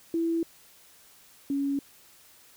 sine tone pair in turn, 331.9 / 279.1 Hz, E4 / C#4, +12 / +12 cents, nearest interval minor third, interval 300 cents, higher first, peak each -24 / -25 dBFS, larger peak first, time 0.14-0.43 / 1.5-1.79 s, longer neither, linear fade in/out 2 ms, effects white hiss -56 dBFS RMS until 2.56 s

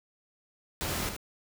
pink noise with echo, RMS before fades -33 dBFS, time 0.81-1.09 s, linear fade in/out 0 ms, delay 75 ms, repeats 1, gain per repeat -6 dB, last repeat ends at 1.165 s, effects none

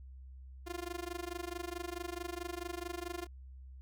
sawtooth tone with amplitude modulation, 349.2 Hz, F4, in tune, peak -32 dBFS, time 0.66-3.27 s, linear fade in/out 20 ms, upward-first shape sine, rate 24.6 Hz, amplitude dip 95%, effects added 65 Hz sine -48 dBFS peak until 3.81 s

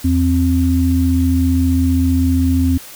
sine tone pair together, 82.41 / 262.4 Hz, E2 / C4, 0 / +5 cents, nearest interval octave + minor sixth, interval 2005 cents, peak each -14 dBFS, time 0.04-2.78 s, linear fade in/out 10 ms, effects white hiss -36 dBFS RMS until 2.95 s

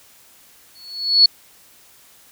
sine tone with exponential growth, 4396 Hz, C#8, 15 cents flat, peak -5 dBFS, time 0.75-1.26 s, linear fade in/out 5 ms, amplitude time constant 110 ms, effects white hiss -50 dBFS RMS until 2.31 s

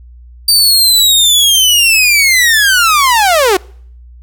sawtooth linear sweep, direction down, 4660 to 349.2 Hz, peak -3 dBFS, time 0.48-3.57 s, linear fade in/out 5 ms, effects noise-tail reverb RT60 0.6 s tail -26 dB re dry + added 60 Hz sine -33 dBFS peak until 4.22 s

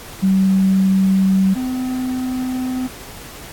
sine / triangle tone pair in turn, 191.4 / 255.5 Hz, G3 / C4, -41 / -41 cents, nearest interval perfect fourth, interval 500 cents, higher second, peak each -11 / -17 dBFS, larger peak first, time 0.22-1.55 / 1.55-2.88 s, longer neither, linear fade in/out 20 ms, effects pink hiss -36 dBFS RMS until 3.52 s + AAC 64 kbps

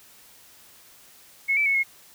sine tone with pitch steps, 2187 / 2315 / 2202 / 2164 Hz, C#7 / D7 / C#7 / C#7, -24 / -25 / -12 / -42 cents, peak -19 dBFS, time 1.48-1.836 s, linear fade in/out 20 ms, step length 89 ms, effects white hiss -52 dBFS RMS until 2.14 s

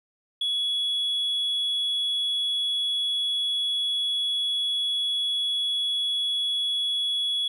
sine tone, 3375 Hz, G#7, 27 cents sharp, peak -21 dBFS, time 0.41-7.48 s, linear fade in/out 5 ms, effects tanh soft clip ceiling -22 dBFS + 10-bit

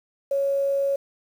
sine tone with quantisation, 554.4 Hz, C#5, in tune, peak -20 dBFS, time 0.31-0.96 s, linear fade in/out 5 ms, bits 8, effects none

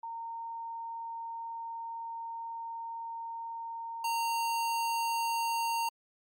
sine / square tone pair in turn, 919 / 922.5 Hz, A#5 / A#5, -25 / -18 cents, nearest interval unison, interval 7 cents, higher second, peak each -37 / -30 dBFS, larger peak second, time 0.03-4.04 / 4.04-5.89 s, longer first, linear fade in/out 5 ms, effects Opus 48 kbps

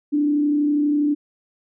sine tone with frequency modulation, 293.7 Hz, D4, in tune, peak -16 dBFS, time 0.12-1.15 s, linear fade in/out 20 ms, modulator 32.3 Hz, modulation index 0.32, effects none

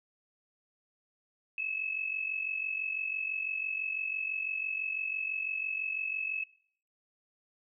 sine tone pair together, 2557 / 2603 Hz, D#7 / E7, +47 / -22 cents, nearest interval unison, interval 31 cents, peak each -37 / -33 dBFS, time 1.58-6.44 s, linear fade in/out 2 ms, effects noise-tail reverb RT60 0.6 s tail -21 dB re dry

